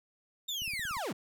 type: linear sweep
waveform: 35% pulse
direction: down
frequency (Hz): 3700 to 118.3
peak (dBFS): -32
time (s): 0.48-1.13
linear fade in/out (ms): 10
type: click train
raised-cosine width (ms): 5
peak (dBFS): -37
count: 7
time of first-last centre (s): 0.62-0.969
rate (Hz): 17.2
effects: none